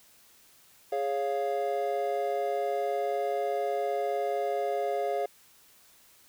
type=chord; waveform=triangle; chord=Db major; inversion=second; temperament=equal; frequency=415.3 / 554.4 / 698.5 Hz; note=Ab4 / Db5 / F5; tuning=0 / 0 / 0 cents; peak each=-30 / -30 / -29 dBFS; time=0.92-5.26 s; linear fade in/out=5 ms; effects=white hiss -59 dBFS RMS until 6.28 s